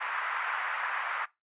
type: band-pass noise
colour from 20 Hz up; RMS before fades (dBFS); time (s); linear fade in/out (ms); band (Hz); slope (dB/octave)
pink; -33; 0-1.26; 20; 1000 to 2000; 24
effects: noise-tail reverb RT60 0.2 s tail -20 dB re dry + resampled to 8000 Hz